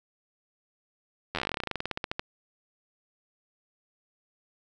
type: slowing click train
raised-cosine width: 0.3 ms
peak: -14 dBFS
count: 25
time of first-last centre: 1.35-2.195 s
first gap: 11 ms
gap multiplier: 1.09
effects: none